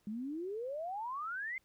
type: exponential sweep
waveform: sine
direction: up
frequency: 202.1 to 2131 Hz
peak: -37 dBFS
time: 0.07-1.58 s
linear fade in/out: 2 ms
effects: pink hiss -74 dBFS RMS until 1.64 s